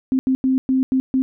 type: tone bursts at uneven times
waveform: sine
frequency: 261.6 Hz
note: C4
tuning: in tune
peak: -14 dBFS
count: 6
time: 0.12-0.19 / 0.27-0.35 / 0.44-0.58 / 0.69-0.83 / 0.92-1 / 1.14-1.22 s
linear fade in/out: 0 ms
effects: none